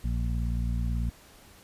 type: harmonic tone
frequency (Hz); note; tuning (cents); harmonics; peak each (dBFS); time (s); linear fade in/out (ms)
58.27; A#1; 0; 1 / 2 / 3 / 4; -27 / -33 / -37 / -39; 0.04-1.1; 5
effects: pink hiss -54 dBFS RMS until 1.63 s + resampled to 32000 Hz